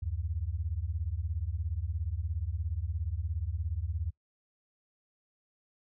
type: beating tone pair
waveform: sine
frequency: 73.4 / 90.4 Hz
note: D2 / F#2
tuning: 0 / -40 cents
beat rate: 17 Hz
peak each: -34 / -34 dBFS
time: 0.02-4.11 s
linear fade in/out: 10 ms
effects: noise-tail reverb RT60 0.1 s tail -22 dB re dry